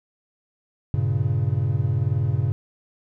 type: chord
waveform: triangle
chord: G diminished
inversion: none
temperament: equal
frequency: 98 / 116.54 / 138.59 Hz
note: G2 / Bb2 / Db3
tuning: 0 / 0 / 0 cents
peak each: -22 dBFS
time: 0.94-2.52 s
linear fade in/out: 0 ms
effects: none